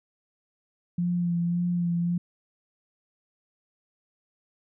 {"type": "tone with vibrato", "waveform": "sine", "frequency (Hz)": 173.6, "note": "F3", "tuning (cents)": -10, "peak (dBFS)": -23, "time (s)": [0.98, 2.18], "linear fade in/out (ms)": 5, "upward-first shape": "sine", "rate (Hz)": 1.8, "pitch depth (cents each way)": 24, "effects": []}